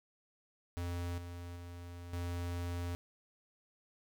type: tone with level steps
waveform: square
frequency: 87.2 Hz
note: F2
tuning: 2 cents flat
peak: -37 / -44 / -46 / -37 dBFS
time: 0.77-2.95 s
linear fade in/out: 0 ms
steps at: 1.18 / 1.56 / 2.13 s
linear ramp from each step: 2 ms
effects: none

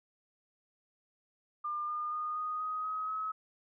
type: tone with pitch steps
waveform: sine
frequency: 1200 / 1213.2 / 1226.6 / 1240.2 / 1253.9 / 1267.7 / 1281.7 Hz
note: D6 / D#6 / D#6 / D#6 / D#6 / D#6 / E6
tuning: +37 / -44 / -25 / -6 / +13 / +32 / -49 cents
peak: -33 dBFS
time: 1.64-3.32 s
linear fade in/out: 10 ms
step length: 240 ms
effects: none

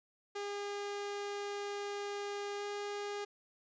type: tone with pitch glide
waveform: sawtooth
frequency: 406.3 to 408.9 Hz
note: G#4 to G#4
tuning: -38 to -27 cents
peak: -34 dBFS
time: 0.35-3.25 s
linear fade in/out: 10 ms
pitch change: +11 cents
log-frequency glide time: 2.57-2.63 s
effects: resampled to 16000 Hz

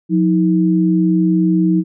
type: tone pair together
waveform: sine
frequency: 179.09 / 319.1 Hz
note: F3 / D#4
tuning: +44 / +44 cents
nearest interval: minor seventh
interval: 1000 cents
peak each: -13 / -14 dBFS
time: 0.09-1.84 s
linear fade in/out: 50 ms
effects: none

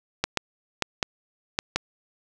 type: clicks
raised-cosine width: 0.2 ms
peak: -5 dBFS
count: 6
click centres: 0.24 / 0.373 / 0.823 / 1.028 / 1.589 / 1.76 s
effects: none

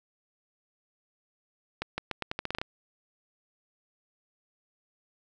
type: accelerating click train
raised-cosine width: 0.3 ms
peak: -15 dBFS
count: 11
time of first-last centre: 1.82-2.615 s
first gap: 160 ms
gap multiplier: 0.83
effects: none

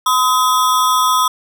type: ring-modulated tone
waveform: square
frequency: 1144 Hz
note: D6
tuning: 46 cents flat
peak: -9 dBFS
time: 0.06-1.28 s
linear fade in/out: 5 ms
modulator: 123 Hz
effects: none

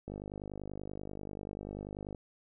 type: click train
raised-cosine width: 2 ms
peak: -28 dBFS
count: 105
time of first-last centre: 0.08-2.148 s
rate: 50.3 Hz
effects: none

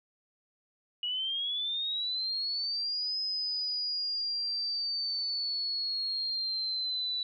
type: linear two-way sweep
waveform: sine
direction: up then down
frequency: 2900 to 5080 to 3951 Hz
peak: -30 dBFS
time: 1.03-7.23 s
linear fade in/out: 2 ms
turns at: 3.18 s
effects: none

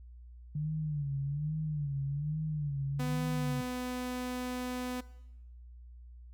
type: tone with vibrato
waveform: sine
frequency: 146.83 Hz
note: D3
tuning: in tune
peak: -31 dBFS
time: 0.55-3.61 s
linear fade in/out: 5 ms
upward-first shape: sine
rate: 1.2 Hz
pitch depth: 110 cents each way
type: tone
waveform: sawtooth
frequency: 250.2 Hz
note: B3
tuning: 23 cents sharp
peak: -31 dBFS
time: 2.99-5.01 s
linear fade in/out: 10 ms
effects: noise-tail reverb RT60 0.9 s tail -19 dB re dry + added 60 Hz sine -48 dBFS peak until 6.33 s

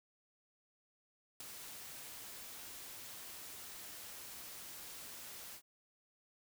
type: noise with ADSR envelope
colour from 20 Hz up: white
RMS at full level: -44 dBFS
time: 1.4-5.62 s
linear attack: 4 ms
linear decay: 10 ms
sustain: -6 dB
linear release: 75 ms
effects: none

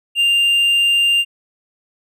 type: tone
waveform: triangle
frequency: 2794 Hz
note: F7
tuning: in tune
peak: -10 dBFS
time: 0.15-1.25 s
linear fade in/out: 50 ms
effects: none

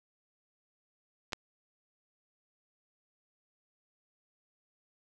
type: clicks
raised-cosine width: 0.2 ms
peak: -29 / -14 dBFS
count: 2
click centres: 1.323 / 1.332 s
effects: none

